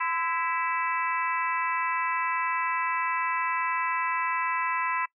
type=harmonic tone with a mistuned harmonic; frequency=329.6 Hz; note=E4; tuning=in tune; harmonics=3 / 4 / 5 / 6 / 7 / 8; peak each=-28 / -34 / -37 / -33 / -39 / -36 dBFS; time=0-5.06 s; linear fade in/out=10 ms; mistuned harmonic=3; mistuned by=+47 cents; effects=noise-tail reverb RT60 0.1 s tail -22 dB re dry